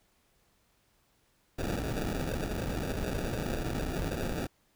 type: noise with sample-and-hold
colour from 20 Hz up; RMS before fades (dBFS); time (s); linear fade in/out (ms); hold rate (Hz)
pink; -33; 1.58-4.47; 10; 1050
effects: pink hiss -70 dBFS RMS until 4.75 s